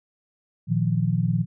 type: chord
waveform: sine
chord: Bb suspended fourth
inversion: none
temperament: equal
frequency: 116.54 / 155.56 / 174.61 Hz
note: Bb2 / Eb3 / F3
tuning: 0 / 0 / 0 cents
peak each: -24 dBFS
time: 0.67-1.46 s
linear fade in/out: 50 ms
effects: none